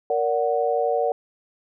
sine chord, Bb augmented, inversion none, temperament equal with one note detuned, 466.2 / 577.9 / 740 Hz, Bb4 / D5 / F#5, 0 / -28 / 0 cents, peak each -23 / -24 / -24 dBFS, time 0.1-1.12 s, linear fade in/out 2 ms, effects none

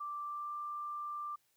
sine tone with pitch glide, 1174.7 to 1183.6 Hz, D6 to D6, 0 to +13 cents, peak -38 dBFS, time 0-1.36 s, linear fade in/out 10 ms, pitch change +13 cents, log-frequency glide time 0.23-0.54 s, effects white hiss -75 dBFS RMS until 1.56 s

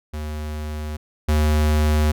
square tone pair in turn, 76 / 76 Hz, D#2 / D#2, -40 / -40 cents, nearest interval unison, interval 0 cents, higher neither, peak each -27 / -16 dBFS, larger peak second, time 0.13-0.97 / 1.28-2.12 s, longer neither, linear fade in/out 10 ms, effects none

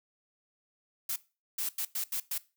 blue noise bursts at uneven times, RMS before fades -33 dBFS, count 6, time 1.09-1.16 / 1.58-1.69 / 1.78-1.85 / 1.95-2.04 / 2.12-2.2 / 2.31-2.38 s, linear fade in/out 5 ms, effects noise-tail reverb RT60 0.3 s tail -19 dB re dry

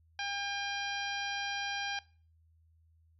harmonic tone with a mistuned harmonic, 803 Hz, G5, 41 cents sharp, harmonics 1 / 2 / 3 / 4 / 5 / 6 / 7, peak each -40 / -39 / -41 / -42 / -46 / -46 / -48 dBFS, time 0.19-1.99 s, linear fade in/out 2 ms, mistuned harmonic 4, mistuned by -16 cents, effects noise-tail reverb RT60 0.4 s tail -20 dB re dry + added 81 Hz sine -63 dBFS peak until 3.19 s

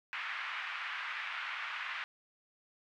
white band-pass noise, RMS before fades -40 dBFS, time 0.13-2.04 s, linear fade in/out 0 ms, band 1100 to 2500 Hz, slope 24 dB/octave, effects none

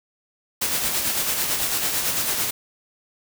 white noise with tremolo, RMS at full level -22 dBFS, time 0.61-2.51 s, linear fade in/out 10 ms, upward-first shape sine, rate 9 Hz, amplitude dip 40%, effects none

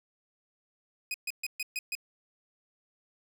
sawtooth tone bursts, 2501 Hz, D#7, 8 cents sharp, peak -28 dBFS, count 6, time 1.11-1.952 s, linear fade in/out 2 ms, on 32 ms, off 130 ms, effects none

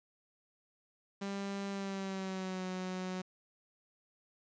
sawtooth tone with pitch glide, 198.1 to 184.83 Hz, G3 to F#3, +18 to -2 cents, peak -33 dBFS, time 1.21-3.22 s, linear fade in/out 10 ms, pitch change -120 cents, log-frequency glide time 1.7-2.65 s, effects resampled to 16000 Hz + 10-bit

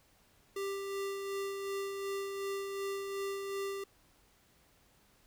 square tone with tremolo, 394.4 Hz, G4, 11 cents sharp, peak -35 dBFS, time 0.56-3.84 s, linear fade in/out 5 ms, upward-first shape sine, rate 2.7 Hz, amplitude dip 35%, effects pink hiss -67 dBFS RMS until 5.26 s

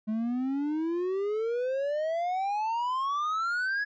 triangle exponential sweep, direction up, 212.5 to 1693 Hz, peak -25 dBFS, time 0.07-3.85 s, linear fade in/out 20 ms, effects resampled to 16000 Hz

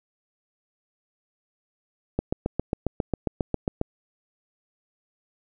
click train, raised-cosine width 2 ms, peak -10 dBFS, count 13, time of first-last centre 2.19-3.814 s, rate 7.39 Hz, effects none

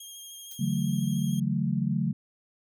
15% pulse tone with vibrato, 3235 Hz, G#7, 46 cents flat, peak -35 dBFS, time 0-1.4 s, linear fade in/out 5 ms, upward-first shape sine, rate 13 Hz, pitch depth 22 cents each way
violet noise with exponential decay, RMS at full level -40 dBFS, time 0.51-0.64 s, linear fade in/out 2 ms, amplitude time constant 27 ms
sine chord, F# minor seventh, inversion second, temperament equal with one note detuned, 142.16 / 164.81 / 185 / 220 Hz, C#3 / E3 / F#3 / A3, +44 / 0 / 0 / 0 cents, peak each -29 / -33 / -29 / -30 dBFS, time 0.59-2.13 s, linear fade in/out 10 ms
effects none

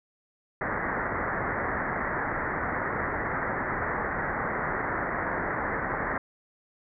white low-pass noise, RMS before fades -30 dBFS, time 0.61-6.18 s, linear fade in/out 2 ms, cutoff 2000 Hz, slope 96 dB/octave, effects none

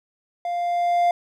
triangle tone with level ramp, 698.5 Hz, F5, in tune, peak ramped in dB -22 to -13 dBFS, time 0.45-1.11 s, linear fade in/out 2 ms, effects none

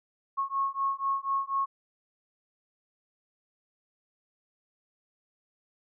sine beating tone pair, 1092 / 1096.1 Hz, C#6 / C#6, -26 / -20 cents, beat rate 4.1 Hz, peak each -30 dBFS, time 0.37-1.66 s, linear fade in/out 20 ms, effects none

